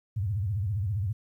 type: tone with vibrato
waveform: sine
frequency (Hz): 100.3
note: G2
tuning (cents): +40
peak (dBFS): -26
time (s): 0.16-1.13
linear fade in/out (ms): 10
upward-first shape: sine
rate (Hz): 15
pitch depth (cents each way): 220
effects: 11-bit

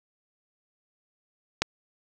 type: click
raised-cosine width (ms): 0.2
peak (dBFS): -5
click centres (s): 1.62
effects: none

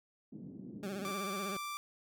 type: band-pass noise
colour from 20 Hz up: pink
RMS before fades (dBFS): -48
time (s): 0.32-1.12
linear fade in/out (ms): 5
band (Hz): 150 to 320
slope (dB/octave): 24
type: tone with vibrato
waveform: 20% pulse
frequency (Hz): 195.8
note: G3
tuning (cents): -2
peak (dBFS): -34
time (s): 0.83-1.57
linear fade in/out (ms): 2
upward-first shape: sine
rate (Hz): 16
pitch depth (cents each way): 91
type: tone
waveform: sawtooth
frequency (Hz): 1174.7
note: D6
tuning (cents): 0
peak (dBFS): -35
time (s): 1.05-1.77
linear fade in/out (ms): 0
effects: none

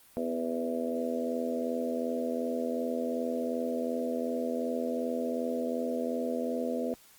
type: harmonic tone with a mistuned harmonic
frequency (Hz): 82.7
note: E2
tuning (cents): +6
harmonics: 3 / 4 / 5 / 6 / 7 / 8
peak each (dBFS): -33 / -43 / -39 / -34 / -40 / -38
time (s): 0.17-6.94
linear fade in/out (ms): 0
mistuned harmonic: 4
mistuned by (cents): -17
effects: white hiss -58 dBFS RMS until 7.18 s + Opus 32 kbps

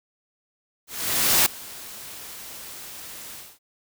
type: noise with ADSR envelope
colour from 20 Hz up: white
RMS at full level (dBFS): -17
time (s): 0.87-3.59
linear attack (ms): 590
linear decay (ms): 4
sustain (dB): -22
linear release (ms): 240
effects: none

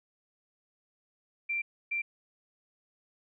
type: tone bursts at uneven times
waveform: sine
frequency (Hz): 2359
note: D7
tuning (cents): +7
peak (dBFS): -29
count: 2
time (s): 1.49-1.62 / 1.91-2.02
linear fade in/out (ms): 10
effects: none

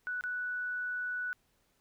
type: tone with dropouts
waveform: sine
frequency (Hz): 1480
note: F#6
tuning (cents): 0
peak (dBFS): -33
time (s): 0.07-1.33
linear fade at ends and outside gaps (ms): 0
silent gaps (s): 0.21-0.238
effects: pink hiss -73 dBFS RMS until 1.8 s

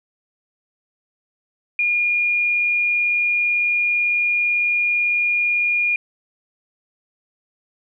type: tone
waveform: sine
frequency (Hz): 2426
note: D#7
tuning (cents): -44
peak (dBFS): -16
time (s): 1.79-5.96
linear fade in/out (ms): 2
effects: none

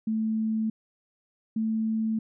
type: tone pair in turn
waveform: sine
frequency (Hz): 220 / 221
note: A3 / A3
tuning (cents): 0 / +8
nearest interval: unison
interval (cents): 8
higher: second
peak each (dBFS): -24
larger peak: neither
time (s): 0.07-0.7 / 1.56-2.19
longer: neither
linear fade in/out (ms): 5
effects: none

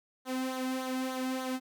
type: tone with flanger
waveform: sawtooth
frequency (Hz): 258.8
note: C4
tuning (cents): -19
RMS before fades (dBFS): -34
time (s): 0.25-1.6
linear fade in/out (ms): 50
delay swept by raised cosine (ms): 0.38 to 1.78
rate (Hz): 3.4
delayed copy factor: -0.65
effects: none

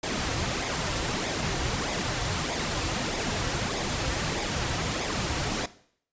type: noise with flanger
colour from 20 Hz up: pink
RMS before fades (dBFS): -29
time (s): 0.03-5.66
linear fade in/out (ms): 5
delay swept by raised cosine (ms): 0.68 to 4.88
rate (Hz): 1.6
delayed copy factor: -0.55
effects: noise-tail reverb RT60 0.6 s tail -17 dB re dry + resampled to 16000 Hz

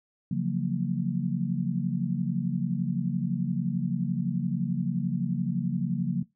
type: chord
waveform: sine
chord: Gb major seventh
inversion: second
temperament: just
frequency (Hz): 138.75 / 173.43 / 185 / 231.2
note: Db3 / F3 / Gb3 / Bb3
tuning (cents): +2 / -12 / 0 / -14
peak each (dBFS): -31 / -30 / -30 / -32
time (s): 0.31-6.23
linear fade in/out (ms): 5
effects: noise-tail reverb RT60 0.2 s tail -21 dB re dry

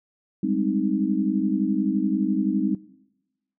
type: chord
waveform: sine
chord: Ab major seventh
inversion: third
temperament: equal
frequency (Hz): 196 / 207.7 / 261.6 / 311.1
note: G3 / Ab3 / C4 / Eb4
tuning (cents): 0 / 0 / 0 / 0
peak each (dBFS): -26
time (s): 0.43-2.75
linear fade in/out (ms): 5
effects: noise-tail reverb RT60 1.0 s tail -21 dB re dry

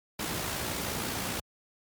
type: noise with amplitude modulation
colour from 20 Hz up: pink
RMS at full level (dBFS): -31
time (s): 0.19-1.4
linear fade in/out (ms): 5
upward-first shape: sine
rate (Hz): 59.4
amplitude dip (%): 35
effects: high-pass 80 Hz 12 dB/octave + MP3 96 kbps

